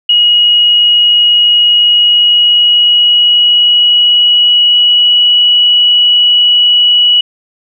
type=tone with pitch glide; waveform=sine; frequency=2897 to 2932 Hz; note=F#7 to F#7; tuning=-37 to -16 cents; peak=-4 dBFS; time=0.09-7.21 s; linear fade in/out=5 ms; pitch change=+21 cents; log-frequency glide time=1.71-5.37 s; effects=none